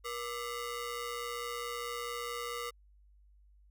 sawtooth ring-modulated tone, 830.6 Hz, G#5, in tune, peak -30 dBFS, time 0.04-2.71 s, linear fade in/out 20 ms, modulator 353 Hz, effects added 50 Hz sine -59 dBFS peak until 3.7 s

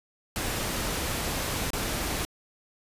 pink noise with dropouts, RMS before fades -30 dBFS, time 0.36-2.25 s, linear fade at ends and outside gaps 0 ms, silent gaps 1.704-1.733 s, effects resampled to 32000 Hz

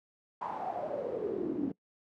brown noise with band-pass filter sweep, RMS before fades -35 dBFS, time 0.41-1.72 s, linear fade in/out 5 ms, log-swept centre 970 to 270 Hz, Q 8.4, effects noise-tail reverb RT60 0.1 s tail -22 dB re dry + high-pass 150 Hz 12 dB/octave

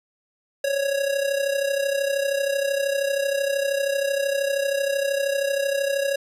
square tone with amplitude modulation, 554.4 Hz, C#5, in tune, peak -19 dBFS, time 0.64-6.16 s, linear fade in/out 5 ms, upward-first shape sine, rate 32.9 Hz, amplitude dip 65%, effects resampled to 32000 Hz

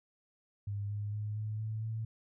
sine tone with pitch steps, 101.6 / 103.5 / 105.43 / 107.39 / 109.4 / 111.44 Hz, G#2 / G#2 / G#2 / A2 / A2 / A2, -38 / -5 / +27 / -42 / -9 / +23 cents, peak -34 dBFS, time 0.67-2.05 s, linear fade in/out 5 ms, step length 230 ms, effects none

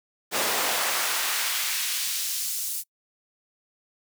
pink noise with high-pass filter sweep, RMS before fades -27 dBFS, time 0.31-2.84 s, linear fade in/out 50 ms, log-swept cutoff 380 to 8300 Hz, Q 0.75, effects noise-tail reverb RT60 0.1 s tail -26 dB re dry

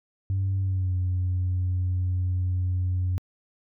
sine tone with pitch glide, 96.3 to 91.05 Hz, G2 to F#2, -30 to -27 cents, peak -21 dBFS, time 0.3-3.18 s, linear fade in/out 0 ms, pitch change -97 cents, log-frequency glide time 0.6-0.95 s, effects tanh soft clip ceiling -20 dBFS

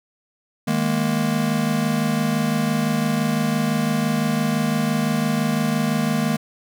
square chord, D# suspended fourth, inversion none, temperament just, 155.56 / 207.4 / 233.3 Hz, D#3 / G#3 / A#3, 0 / -2 / +2 cents, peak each -25 / -24 / -23 dBFS, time 0.67-6.37 s, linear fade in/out 10 ms, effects none

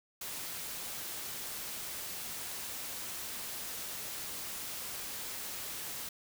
white noise, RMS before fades -41 dBFS, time 0.21-6.09 s, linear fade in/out 5 ms, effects none

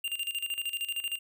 square tone with tremolo, 2794 Hz, F7, in tune, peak -30 dBFS, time 0.04-1.19 s, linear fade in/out 5 ms, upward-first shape square, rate 13 Hz, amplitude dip 75%, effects none

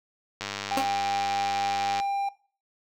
click train, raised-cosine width 0.2 ms, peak -14 dBFS, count 160, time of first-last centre 0.41-2 s, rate 100 Hz
triangle tone, 796 Hz, G5, 26 cents sharp, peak -23 dBFS, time 0.71-2.29 s, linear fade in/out 5 ms
15% pulse tone with exponential decay, 271.3 Hz, C#4, 37 cents flat, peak -14 dBFS, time 0.77-0.9 s, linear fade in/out 2 ms, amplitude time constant 28 ms
effects noise-tail reverb RT60 0.4 s tail -19 dB re dry

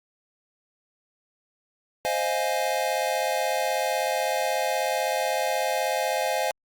square chord, F minor seventh, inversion second, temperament equal, 523.3 / 622.3 / 698.5 / 830.6 Hz, C5 / Eb5 / F5 / Ab5, 0 / 0 / 0 / 0 cents, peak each -30 dBFS, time 2.05-6.51 s, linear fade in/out 0 ms, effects Opus 48 kbps

